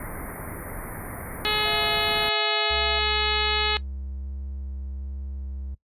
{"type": "band-stop noise", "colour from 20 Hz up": "pink", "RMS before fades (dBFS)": -35, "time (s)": [0, 2.29], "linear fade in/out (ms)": 2, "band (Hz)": [2200, 9400], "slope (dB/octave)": 96}
{"type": "harmonic tone", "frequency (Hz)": 424, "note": "G#4", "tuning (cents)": 36, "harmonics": [1, 2, 3, 4, 5, 6, 7, 8, 9, 10], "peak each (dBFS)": [-31, -31, -31, -31, -31, -31, -31, -31, -31, -31], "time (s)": [1.45, 3.77], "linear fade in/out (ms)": 0}
{"type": "tone with pitch glide", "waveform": "sine", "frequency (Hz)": [683, 673.6], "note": ["F5", "E5"], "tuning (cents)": [-39, 37], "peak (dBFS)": -33, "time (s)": [1.65, 2.99], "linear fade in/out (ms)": 5, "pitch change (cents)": -24, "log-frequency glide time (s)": [1.77, 2.37]}
{"type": "tone with vibrato", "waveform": "triangle", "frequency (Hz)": 67.3, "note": "C2", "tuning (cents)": 49, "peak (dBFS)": -29, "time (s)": [2.7, 5.75], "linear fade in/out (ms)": 10, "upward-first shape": "square", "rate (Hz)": 1.3, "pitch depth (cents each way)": 11}
{"effects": ["noise-tail reverb RT60 0.1 s tail -18 dB re dry", "resampled to 32000 Hz"]}